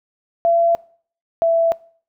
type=tone pair in turn; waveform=sine; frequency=677 / 664.6 Hz; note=E5 / E5; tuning=+46 / +14 cents; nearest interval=unison; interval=32 cents; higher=first; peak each=-12 dBFS; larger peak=neither; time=0.45-0.75 / 1.42-1.72 s; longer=neither; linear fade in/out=0 ms; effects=noise-tail reverb RT60 0.5 s tail -23 dB re dry